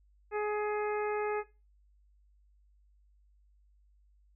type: harmonic tone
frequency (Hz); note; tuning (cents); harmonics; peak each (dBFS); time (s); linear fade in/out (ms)
419.8; G#4; +19; 1 / 2 / 3 / 4 / 5 / 6; -31 / -37 / -41 / -43 / -45 / -47; 0.31-1.44; 50
effects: noise-tail reverb RT60 0.3 s tail -19 dB re dry + added 50 Hz sine -62 dBFS peak until 4.35 s